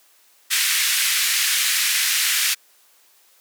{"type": "band-pass noise", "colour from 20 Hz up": "pink", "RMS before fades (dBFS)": -20, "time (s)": [0.5, 2.55], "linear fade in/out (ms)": 20, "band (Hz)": [1800, 15000], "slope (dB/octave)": 24, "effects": ["white hiss -56 dBFS RMS until 3.4 s", "high-pass 400 Hz 12 dB/octave"]}